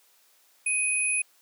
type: tone pair together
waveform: sine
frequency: 2502 / 10075 Hz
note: D#7 / D#9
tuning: +9 / +21 cents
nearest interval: 2 octaves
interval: 2412 cents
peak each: -26 dBFS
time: 0.66-1.22 s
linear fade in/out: 5 ms
effects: white hiss -62 dBFS RMS until 1.41 s + high-pass 400 Hz 12 dB/octave